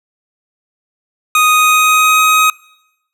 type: tone with pitch glide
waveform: 25% pulse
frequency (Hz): 1244.5 to 1259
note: D#6 to D#6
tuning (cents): 0 to +20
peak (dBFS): -4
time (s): 1.35-2.5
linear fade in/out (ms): 2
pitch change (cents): +20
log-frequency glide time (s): 1.53-2.2
effects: noise-tail reverb RT60 0.9 s tail -24 dB re dry